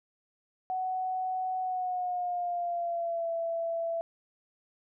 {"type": "tone with pitch glide", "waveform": "sine", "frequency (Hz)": [745, 667.6], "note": ["F#5", "E5"], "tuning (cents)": [12, 22], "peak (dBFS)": -29, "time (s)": [0.7, 4.01], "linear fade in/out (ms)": 0, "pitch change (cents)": -190, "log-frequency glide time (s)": [1.6, 3.3], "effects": []}